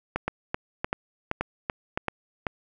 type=two click trains; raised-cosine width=0.5 ms; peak=-11 / -11 dBFS; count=7 / 4; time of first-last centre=0.16-2.468 / 0.28-1.975 s; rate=2.6 / 1.77 Hz; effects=none